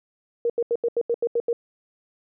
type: tone bursts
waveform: sine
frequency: 470.5 Hz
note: A#4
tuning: 16 cents sharp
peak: -19 dBFS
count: 9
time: 0.45-1.53 s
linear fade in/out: 2 ms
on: 48 ms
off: 81 ms
effects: none